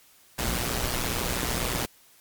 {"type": "noise with amplitude modulation", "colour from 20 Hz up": "pink", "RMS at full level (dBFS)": -25, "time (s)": [0.38, 1.86], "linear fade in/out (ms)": 10, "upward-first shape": "sine", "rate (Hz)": 122, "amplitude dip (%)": 70, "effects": ["white hiss -57 dBFS RMS until 2.2 s", "MP3 96 kbps"]}